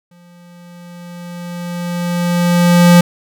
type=tone with exponential growth; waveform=square; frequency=174.61 Hz; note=F3; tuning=in tune; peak=-4 dBFS; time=0.11-3.01 s; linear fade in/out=5 ms; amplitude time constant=630 ms; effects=none